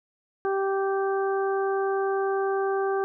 harmonic tone, 390 Hz, G4, 9 cents flat, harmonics 1 / 2 / 3 / 4, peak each -24 / -30 / -34 / -36 dBFS, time 0.45-3.04 s, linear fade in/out 0 ms, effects none

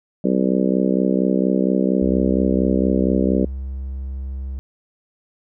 harmonic tone, 64.3 Hz, C2, 30 cents flat, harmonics 3 / 4 / 5 / 6 / 7 / 8 / 9, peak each -19 / -21 / -23 / -25 / -26 / -27 / -28 dBFS, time 0.24-3.45 s, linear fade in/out 5 ms
triangle tone, 66.6 Hz, C2, 31 cents sharp, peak -23 dBFS, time 2.02-4.59 s, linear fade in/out 0 ms
effects none

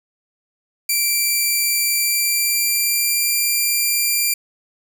5% pulse tone with pitch glide, 2349 to 2376 Hz, D7 to D7, 0 to +20 cents, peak -7 dBFS, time 0.89-4.34 s, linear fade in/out 5 ms, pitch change +20 cents, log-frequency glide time 1.9-3.34 s, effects none

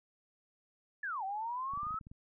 sine linear two-way sweep, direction down then up, 1760 to 751 to 1316 Hz, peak -35 dBFS, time 1.03-1.99 s, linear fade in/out 5 ms, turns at 1.24 s
clicks, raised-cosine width 5 ms, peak -39 dBFS, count 9, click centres 1.736 / 1.775 / 1.832 / 1.868 / 1.908 / 1.943 / 2.012 / 2.069 / 2.115 s
effects none

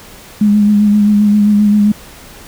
sine tone with vibrato, 207.7 Hz, G#3, in tune, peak -6 dBFS, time 0.41-1.92 s, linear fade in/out 5 ms, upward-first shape sine, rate 7.6 Hz, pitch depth 27 cents each way, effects pink hiss -36 dBFS RMS until 2.47 s

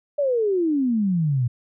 sine exponential sweep, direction down, 595 to 116.54 Hz, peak -18 dBFS, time 0.18-1.48 s, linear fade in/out 10 ms, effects none

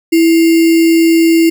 sine tone with sample-and-hold, 329.6 Hz, E4, in tune, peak -5 dBFS, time 0.12-1.5 s, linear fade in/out 10 ms, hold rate 2450 Hz, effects none

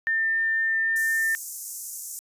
sine tone, 1799 Hz, A6, 38 cents sharp, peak -21 dBFS, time 0.07-1.35 s, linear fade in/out 0 ms
pink high-pass noise, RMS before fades -35 dBFS, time 0.96-2.19 s, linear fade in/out 0 ms, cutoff 6100 Hz, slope 48 dB/octave
effects resampled to 32000 Hz

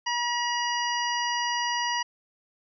harmonic tone, 960 Hz, B5, 49 cents flat, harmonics 1 / 2 / 3 / 5 / 6, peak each -28 / -31 / -33 / -35 / -36 dBFS, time 0.06-2.03 s, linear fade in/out 10 ms, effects none

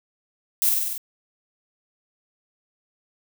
violet noise with echo, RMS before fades -20 dBFS, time 0.62-0.69 s, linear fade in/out 0 ms, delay 48 ms, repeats 6, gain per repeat -2 dB, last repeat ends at 0.978 s, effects none

